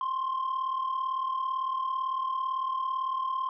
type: tone pair together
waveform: sine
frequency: 1045.1 / 1083 Hz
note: C6 / C#6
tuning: -2 / -41 cents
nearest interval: minor second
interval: 61 cents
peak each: -27 / -32 dBFS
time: 0.01-3.49 s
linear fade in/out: 2 ms
effects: tanh soft clip ceiling -25 dBFS